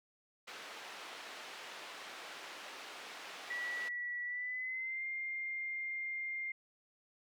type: band-pass noise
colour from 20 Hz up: white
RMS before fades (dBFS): -49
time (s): 0.47-3.89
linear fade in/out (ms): 10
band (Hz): 400 to 3000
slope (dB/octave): 12
type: tone with pitch glide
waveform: sine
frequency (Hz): 1945 to 2109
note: B6 to C7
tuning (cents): -27 to +13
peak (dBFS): -37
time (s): 3.5-6.52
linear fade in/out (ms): 5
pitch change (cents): +140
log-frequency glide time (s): 4.23-5.05
effects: none